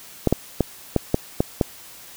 clicks, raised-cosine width 2 ms, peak -3 dBFS, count 7, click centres 0.273 / 0.326 / 0.607 / 0.963 / 1.144 / 1.405 / 1.612 s, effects white hiss -43 dBFS RMS until 2.16 s

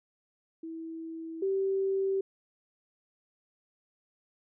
sine tone pair in turn, 325.8 / 387.4 Hz, E4 / G4, -20 / -20 cents, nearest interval minor third, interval 300 cents, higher second, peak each -37 / -26 dBFS, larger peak second, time 0.63-1.42 / 1.42-2.21 s, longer neither, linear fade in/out 5 ms, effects none

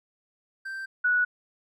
triangle / sine tone pair in turn, 1565 / 1469.7 Hz, G6 / F#6, -3 / -12 cents, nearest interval minor second, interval 109 cents, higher first, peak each -31 / -20 dBFS, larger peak second, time 0.65-0.86 / 1.04-1.25 s, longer neither, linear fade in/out 10 ms, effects none

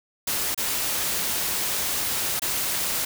white noise with dropouts, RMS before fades -26 dBFS, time 0.27-3.05 s, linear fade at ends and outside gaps 5 ms, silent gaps 0.546-0.576 / 2.396-2.419 s, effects none

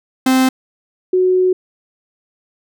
45% pulse / sine tone pair in turn, 260.1 / 368.7 Hz, C4 / F#4, -10 / -6 cents, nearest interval tritone, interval 604 cents, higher second, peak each -10 / -10 dBFS, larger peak neither, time 0.26-0.49 / 1.13-1.53 s, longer second, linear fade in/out 5 ms, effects none

